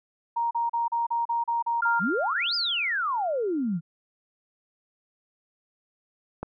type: tone bursts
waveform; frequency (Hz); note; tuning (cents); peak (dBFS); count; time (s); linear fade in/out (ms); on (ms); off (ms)
sine; 935; A#5; +5; -23; 9; 0.36-1.998; 10; 150; 36
type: tone with exponential decay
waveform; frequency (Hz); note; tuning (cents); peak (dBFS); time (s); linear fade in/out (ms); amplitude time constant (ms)
sine; 1396.9; F6; 0; -21; 1.82-3.8; 5; 430
type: exponential two-way sweep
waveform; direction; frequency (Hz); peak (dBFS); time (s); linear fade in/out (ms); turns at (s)
sine; up then down; 154.2 to 5140 to 154.2; -24; 1.99-3.81; 50; 2.55
type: click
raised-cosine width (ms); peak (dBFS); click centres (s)
1; -18; 6.43
effects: none